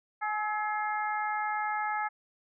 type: harmonic tone with a mistuned harmonic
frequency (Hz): 422.8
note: G#4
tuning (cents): +31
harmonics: 2 / 3 / 4 / 5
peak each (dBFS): -31 / -35 / -37 / -39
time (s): 0.21-2.09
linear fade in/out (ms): 20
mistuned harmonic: 3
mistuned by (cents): +35
effects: none